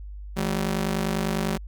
sawtooth ring-modulated tone, 190.7 Hz, G3, 47 cents flat, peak -17 dBFS, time 0.36-1.58 s, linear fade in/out 20 ms, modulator 25 Hz, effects added 50 Hz sine -35 dBFS peak until 1.67 s

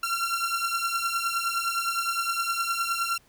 sawtooth beating tone pair, 1363 / 1372.7 Hz, F6 / F6, -43 / -30 cents, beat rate 9.7 Hz, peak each -25 dBFS, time 0.03-3.18 s, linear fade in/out 5 ms, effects pink hiss -61 dBFS RMS until 3.28 s

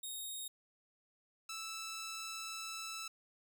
10% pulse tone pair in turn, 3729 / 1318.4 Hz, A#7 / E6, 0 / 0 cents, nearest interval octave + tritone, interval 1800 cents, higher first, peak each -34 / -34 dBFS, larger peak neither, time 0.03-0.48 / 1.49-3.08 s, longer second, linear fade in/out 5 ms, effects none

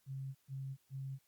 sine tone bursts, 134.9 Hz, C#3, 47 cents flat, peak -40 dBFS, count 3, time 0.06-1.19 s, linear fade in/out 50 ms, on 290 ms, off 130 ms, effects white hiss -75 dBFS RMS until 1.27 s + Opus 48 kbps

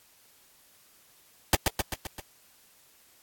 pink noise with echo, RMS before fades -19 dBFS, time 1.53-1.55 s, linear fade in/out 2 ms, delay 130 ms, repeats 5, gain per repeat -4 dB, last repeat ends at 2.2 s, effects white hiss -60 dBFS RMS until 3.22 s + AAC 64 kbps

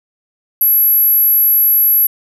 sine tone, 11650 Hz, F#9, 28 cents flat, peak -7 dBFS, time 0.61-2.07 s, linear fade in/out 5 ms, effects tanh soft clip ceiling -3 dBFS

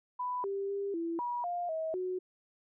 sine tone with pitch steps, 993 / 395 / 399 / 334.1 / 966 / 703 / 640 / 367.7 Hz, B5 / G4 / G4 / E4 / B5 / F5 / D#5 / F#4, +9 / +13 / +31 / +23 / -39 / +11 / +49 / -11 cents, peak -32 dBFS, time 0.19-2.19 s, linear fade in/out 10 ms, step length 250 ms, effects none

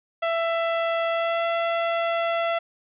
sawtooth tone with pitch glide, 666 to 672.6 Hz, E5 to E5, +18 to +35 cents, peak -18 dBFS, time 0.22-2.59 s, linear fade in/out 10 ms, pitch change +17 cents, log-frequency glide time 1.1-1.44 s, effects resampled to 8000 Hz + 9-bit

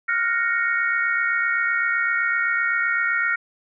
sine chord, Gb major seventh, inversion third, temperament equal with one note detuned, 1396.9 / 1464.7 / 1864.7 / 2217 Hz, F6 / Gb6 / Bb6 / Db7, 0 / -18 / 0 / 0 cents, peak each -23 / -28 / -23 / -27 dBFS, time 0.08-3.36 s, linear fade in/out 10 ms, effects none

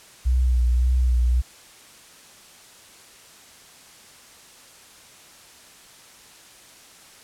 sine tone with vibrato, 61.8 Hz, B1, 2 cents sharp, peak -16 dBFS, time 0.25-1.42 s, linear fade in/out 20 ms, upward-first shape sine, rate 1.8 Hz, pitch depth 41 cents each way, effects white hiss -48 dBFS RMS until 7.23 s + low-pass 10000 Hz 12 dB/octave

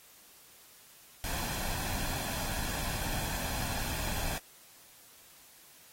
pink noise with comb filter, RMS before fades -35 dBFS, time 1.24-4.38 s, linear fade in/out 0 ms, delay 1.2 ms, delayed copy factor +0.5, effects white hiss -57 dBFS RMS until 5.92 s + AAC 48 kbps

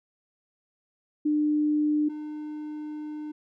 sine / triangle tone pair in turn, 300 / 302.4 Hz, D4 / D#4, +37 / -49 cents, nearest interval unison, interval 14 cents, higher second, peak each -21 / -31 dBFS, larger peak first, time 1.25-2.09 / 2.09-3.32 s, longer second, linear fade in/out 10 ms, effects none

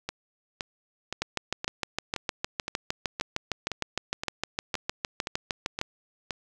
two click trains, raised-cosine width 0.2 ms, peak -10 / -14 dBFS, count 31 / 13, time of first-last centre 1.22-5.814 / 0.09-6.308 s, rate 6.53 / 1.93 Hz, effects none

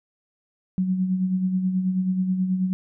sine tone with tremolo, 185.8 Hz, F#3, 7 cents sharp, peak -18 dBFS, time 0.78-2.73 s, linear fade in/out 0 ms, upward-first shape sine, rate 9.3 Hz, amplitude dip 50%, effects none

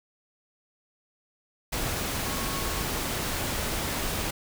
sine tone in noise, 1099 Hz, C#6, 15 cents flat, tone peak -39 dBFS, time 2.25-2.83 s, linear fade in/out 10 ms, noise pink, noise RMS -30 dBFS, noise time 1.72-4.31 s, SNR -12 dB, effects none

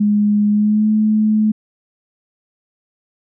sine tone with pitch glide, 207.7 to 215 Hz, G#3 to A3, 0 to -40 cents, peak -11 dBFS, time 0-1.52 s, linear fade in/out 10 ms, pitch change +60 cents, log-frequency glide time 0.5-0.89 s, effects none

